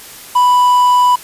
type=tone with quantisation; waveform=triangle; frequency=989 Hz; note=B5; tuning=2 cents sharp; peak=-5 dBFS; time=0.35-1.16 s; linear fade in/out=10 ms; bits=5; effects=white hiss -34 dBFS RMS until 1.23 s + resampled to 32000 Hz